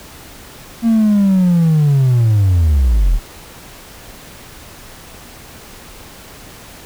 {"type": "linear sweep", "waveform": "triangle", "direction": "down", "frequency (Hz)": [233.1, 34.74], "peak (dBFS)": -6, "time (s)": [0.82, 3.2], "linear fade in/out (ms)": 50, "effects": ["tanh soft clip ceiling -3 dBFS", "pink hiss -37 dBFS RMS until 6.85 s"]}